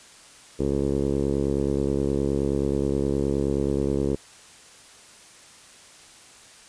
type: tone with low-pass filter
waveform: 10% pulse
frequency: 69.5 Hz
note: C#2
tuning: 5 cents sharp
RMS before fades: -24 dBFS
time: 0.59-4.16 s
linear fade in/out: 10 ms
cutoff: 450 Hz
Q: 2.5
effects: white hiss -49 dBFS RMS until 6.68 s + resampled to 22050 Hz